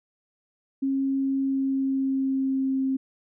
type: tone with pitch glide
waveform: sine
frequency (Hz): 270.7 to 266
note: C#4 to C4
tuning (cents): -41 to +29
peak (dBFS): -22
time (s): 0.82-2.97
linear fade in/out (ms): 10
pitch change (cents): -30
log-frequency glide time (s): 1.19-2.83
effects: none